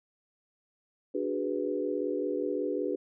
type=chord; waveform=sine; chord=G# half-diminished seventh; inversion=second; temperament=equal; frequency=293.7 / 370 / 415.3 / 493.9 Hz; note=D4 / F#4 / G#4 / B4; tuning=0 / 0 / 0 / 0 cents; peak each=-34 dBFS; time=1.14-2.96 s; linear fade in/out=10 ms; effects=none